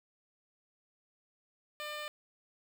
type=tone with notch filter; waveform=10% pulse; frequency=599 Hz; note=D5; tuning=34 cents sharp; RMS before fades=-41 dBFS; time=1.8-2.08 s; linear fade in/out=0 ms; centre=9800 Hz; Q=2; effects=none